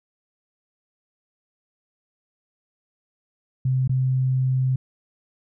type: tone with dropouts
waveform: sine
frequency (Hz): 130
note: C3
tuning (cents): -11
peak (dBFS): -18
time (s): 3.65-4.76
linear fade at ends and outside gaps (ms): 5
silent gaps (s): 3.877-3.894
effects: none